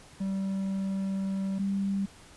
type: tone pair in turn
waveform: triangle / sine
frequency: 193.6 / 196.64 Hz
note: G3 / G3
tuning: -21 / +6 cents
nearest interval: unison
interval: 27 cents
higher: second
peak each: -26 dBFS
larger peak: neither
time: 0.2-1.59 / 1.59-2.06 s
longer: first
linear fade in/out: 10 ms
effects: pink hiss -53 dBFS RMS until 2.36 s + resampled to 24000 Hz